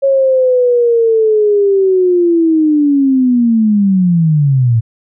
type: linear sweep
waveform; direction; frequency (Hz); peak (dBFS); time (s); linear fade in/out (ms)
sine; down; 551 to 110; -7; 0.02-4.81; 20
effects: none